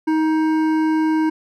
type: tone with hard clipping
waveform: sine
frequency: 314.9 Hz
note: D#4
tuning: 21 cents sharp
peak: -17 dBFS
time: 0.07-1.3 s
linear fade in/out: 10 ms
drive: 11 dB
effects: none